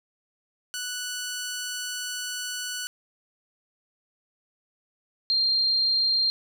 10% pulse / sine tone pair in turn, 1481 / 4189 Hz, F#6 / C8, +1 / +1 cents, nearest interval octave + tritone, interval 1800 cents, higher second, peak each -22 / -20 dBFS, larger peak second, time 0.74-2.87 / 5.3-6.3 s, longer first, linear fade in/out 0 ms, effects none

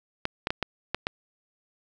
clicks, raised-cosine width 0.3 ms, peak -10 dBFS, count 6, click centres 0.254 / 0.471 / 0.505 / 0.627 / 0.946 / 1.069 s, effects none

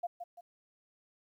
sine tone with echo, 698.5 Hz, F5, in tune, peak -31 dBFS, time 0.03-0.07 s, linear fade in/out 10 ms, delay 170 ms, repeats 2, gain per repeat -8 dB, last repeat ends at 0.41 s, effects 12-bit

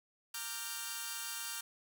5% pulse chord, G minor seventh, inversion first, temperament equal with one note detuned, 923.2 / 1174.7 / 1396.9 / 1568 Hz, Bb5 / D6 / F6 / G6, -17 / 0 / 0 / 0 cents, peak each -34 / -35 / -32 / -33 dBFS, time 0.34-1.61 s, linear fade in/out 5 ms, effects none

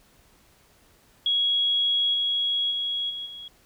sine tone with level steps, 3322 Hz, G#7, in tune, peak -20 / -22 / -25 / -31 / -37 dBFS, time 1.26-3.48 s, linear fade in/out 2 ms, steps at 2.13 / 2.7 / 3.09 / 3.25 s, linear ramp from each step 20 ms, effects pink hiss -59 dBFS RMS until 3.65 s

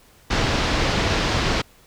pink low-pass noise, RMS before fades -21 dBFS, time 0.3-1.62 s, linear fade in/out 10 ms, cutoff 5400 Hz, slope 24 dB/octave, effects pink hiss -53 dBFS RMS until 1.86 s

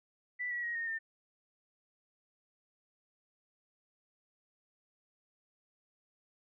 sine tone with pitch steps, 1975.5 / 1931.5 / 1888.5 / 1846.4 / 1805.3 Hz, B6 / B6 / A#6 / A#6 / A6, 0 / -39 / +22 / -17 / +44 cents, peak -34 dBFS, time 0.39-0.99 s, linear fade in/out 20 ms, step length 120 ms, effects none

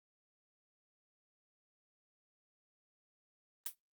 blue noise with exponential decay, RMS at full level -34 dBFS, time 3.66-3.75 s, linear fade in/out 2 ms, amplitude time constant 19 ms, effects noise-tail reverb RT60 0.2 s tail -24 dB re dry + Opus 32 kbps

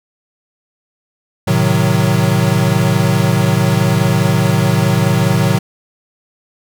square chord, A diminished seventh, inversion none, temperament equal, 110 / 130.81 / 155.56 / 185 Hz, A2 / C3 / Eb3 / Gb3, 0 / 0 / 0 / 0 cents, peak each -17 dBFS, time 1.47-5.59 s, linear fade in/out 10 ms, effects none

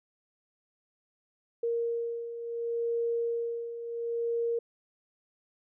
sine beating tone pair, 466.2 / 466.9 Hz, A#4 / A#4, 0 / +3 cents, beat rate 0.7 Hz, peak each -36 / -30 dBFS, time 1.63-4.59 s, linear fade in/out 5 ms, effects none

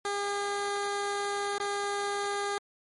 15% pulse tone with dropouts, 404.5 Hz, G#4, 46 cents flat, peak -23 dBFS, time 0.05-2.58 s, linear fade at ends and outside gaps 1 ms, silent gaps 1.581-1.6 s, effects MP3 48 kbps

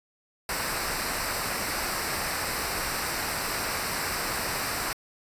pink noise with comb filter, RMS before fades -30 dBFS, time 0.49-4.93 s, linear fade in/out 2 ms, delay 0.3 ms, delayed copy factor -0.65, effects resampled to 32000 Hz

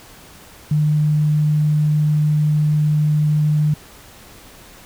sine tone, 151.1 Hz, D3, 50 cents sharp, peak -13 dBFS, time 0.71-3.74 s, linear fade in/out 5 ms, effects pink hiss -43 dBFS RMS until 4.85 s

